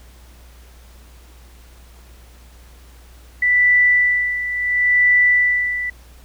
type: tone with tremolo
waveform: sine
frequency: 1975.5 Hz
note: B6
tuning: in tune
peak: -10 dBFS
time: 3.42-5.9 s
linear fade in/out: 5 ms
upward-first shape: sine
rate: 0.72 Hz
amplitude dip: 70%
effects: added 60 Hz sine -42 dBFS peak until 6.24 s + pink hiss -50 dBFS RMS until 6.24 s

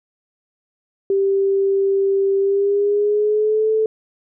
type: tone with pitch glide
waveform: sine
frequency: 392 to 437.5 Hz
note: G4 to A4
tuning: 0 to -10 cents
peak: -14 dBFS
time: 1.1-3.86 s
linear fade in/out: 2 ms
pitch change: +190 cents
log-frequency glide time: 2.39-3.71 s
effects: none

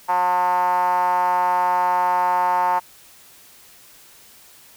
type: tone with band-pass filter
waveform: 5% pulse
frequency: 180 Hz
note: F#3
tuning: 47 cents flat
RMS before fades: -19 dBFS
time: 0.08-2.8 s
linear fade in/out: 20 ms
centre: 870 Hz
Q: 7
effects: white hiss -48 dBFS RMS until 4.76 s

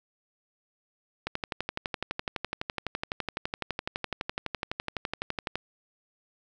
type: click train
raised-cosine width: 0.3 ms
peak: -14 dBFS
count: 52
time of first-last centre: 1.27-5.556 s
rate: 11.9 Hz
effects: none

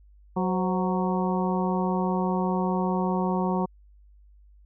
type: harmonic tone with a mistuned harmonic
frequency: 185 Hz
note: F#3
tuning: in tune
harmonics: 1 / 2 / 3 / 4 / 5 / 6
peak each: -25 / -30 / -34 / -33 / -31 / -36 dBFS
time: 0.36-3.66 s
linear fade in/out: 10 ms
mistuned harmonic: 3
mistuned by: -83 cents
effects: added 50 Hz sine -51 dBFS peak until 4.65 s

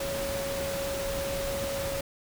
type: tone in noise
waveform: sine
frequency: 553 Hz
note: C#5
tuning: 4 cents flat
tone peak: -31 dBFS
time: 0-2.01 s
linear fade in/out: 5 ms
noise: pink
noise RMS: -35 dBFS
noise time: 0-2.01 s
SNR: +1 dB
effects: none

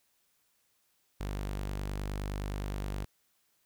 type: tone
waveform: sawtooth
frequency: 49.62 Hz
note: G1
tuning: 22 cents sharp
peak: -30 dBFS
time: 1.2-3.05 s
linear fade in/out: 10 ms
effects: white hiss -73 dBFS RMS until 3.65 s

